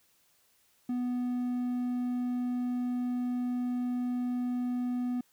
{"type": "tone", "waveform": "triangle", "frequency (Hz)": 246.9, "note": "B3", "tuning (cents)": 0, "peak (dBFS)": -27, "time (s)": [0.89, 5.21], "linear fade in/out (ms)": 5, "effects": ["white hiss -68 dBFS RMS until 5.32 s"]}